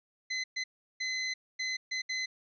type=tone bursts at uneven times; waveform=25% pulse; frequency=2038 Hz; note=C7; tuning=46 cents flat; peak=-28 dBFS; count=6; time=0.3-0.44 / 0.56-0.64 / 1-1.34 / 1.59-1.77 / 1.91-2.02 / 2.09-2.26 s; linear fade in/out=10 ms; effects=resampled to 16000 Hz

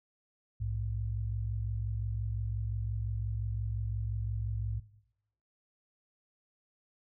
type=tone pair together; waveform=sine; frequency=60.7 / 106.45 Hz; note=B1 / G#2; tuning=-29 / +43 cents; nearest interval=minor seventh; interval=972 cents; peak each=-36 / -33 dBFS; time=0.6-4.8 s; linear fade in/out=10 ms; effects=noise-tail reverb RT60 0.8 s tail -17 dB re dry

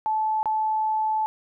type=tone with dropouts; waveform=sine; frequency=869 Hz; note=A5; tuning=22 cents flat; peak=-21 dBFS; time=0.06-1.26 s; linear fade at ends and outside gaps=0 ms; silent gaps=0.43-0.457 s; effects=none

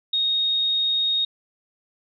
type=tone; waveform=sine; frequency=3729 Hz; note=A#7; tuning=in tune; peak=-19 dBFS; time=0.13-1.25 s; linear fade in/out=5 ms; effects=none

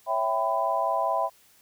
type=chord; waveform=sine; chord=C# half-diminished seventh; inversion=none; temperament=equal with one note detuned; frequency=554.4 / 659.3 / 784 / 1001 Hz; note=C#5 / E5 / G5 / B5; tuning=0 / 0 / 0 / +23 cents; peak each=-33 / -27 / -29 / -27 dBFS; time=0.06-1.3 s; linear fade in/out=50 ms; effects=white hiss -59 dBFS RMS until 1.61 s

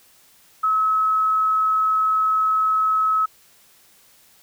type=tone; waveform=sine; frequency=1288 Hz; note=E6; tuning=41 cents flat; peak=-16 dBFS; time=0.63-3.26 s; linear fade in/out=10 ms; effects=white hiss -54 dBFS RMS until 4.42 s

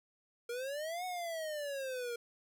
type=exponential two-way sweep; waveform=square; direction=up then down; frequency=466.2 to 741 to 466.2 Hz; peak=-38 dBFS; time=0.49-2.16 s; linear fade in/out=5 ms; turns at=1.05 s; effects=none

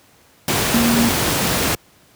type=tone in noise; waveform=sine; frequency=234.3 Hz; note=A#3; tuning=9 cents sharp; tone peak=-14 dBFS; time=0.74-1.09 s; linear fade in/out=2 ms; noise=pink; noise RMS=-18 dBFS; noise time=0.48-1.75 s; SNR=+1 dB; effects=pink hiss -52 dBFS RMS until 2.15 s + high-pass 80 Hz 12 dB/octave

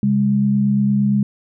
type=tone pair together; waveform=sine; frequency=135.6 / 204.3 Hz; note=C#3 / G#3; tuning=-38 / -28 cents; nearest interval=perfect fifth; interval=710 cents; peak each=-20 / -14 dBFS; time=0.03-1.23 s; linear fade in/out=2 ms; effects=none

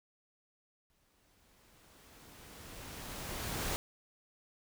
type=noise with exponential growth; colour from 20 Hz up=pink; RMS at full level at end=-35 dBFS; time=0.9-3.76 s; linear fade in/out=0 ms; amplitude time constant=620 ms; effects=none

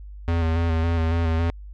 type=tone with vibrato; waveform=square; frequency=82.7 Hz; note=E2; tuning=6 cents sharp; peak=-20 dBFS; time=0.28-1.5 s; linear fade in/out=0 ms; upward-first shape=square; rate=3.6 Hz; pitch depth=29 cents each way; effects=added 50 Hz sine -36 dBFS peak until 1.73 s + low-pass 3000 Hz 12 dB/octave

